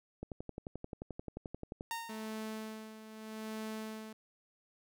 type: click train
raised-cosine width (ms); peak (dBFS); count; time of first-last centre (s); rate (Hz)
2; -28; 19; 0.23-1.809; 11.4
type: tone with exponential decay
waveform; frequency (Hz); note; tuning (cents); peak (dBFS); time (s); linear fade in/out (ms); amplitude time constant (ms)
sawtooth; 921; A#5; -21; -31; 1.91-2.51; 0; 130
type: tone with tremolo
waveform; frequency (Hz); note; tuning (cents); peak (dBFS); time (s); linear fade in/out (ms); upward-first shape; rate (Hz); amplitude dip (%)
sawtooth; 218.4; A3; -13; -35; 2.09-4.13; 5; sine; 0.8; 70
effects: none